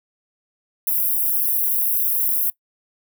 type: high-pass noise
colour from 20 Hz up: white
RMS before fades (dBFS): -20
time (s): 0.87-2.5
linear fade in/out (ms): 2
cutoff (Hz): 11000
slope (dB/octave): 48
effects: noise-tail reverb RT60 0.1 s tail -21 dB re dry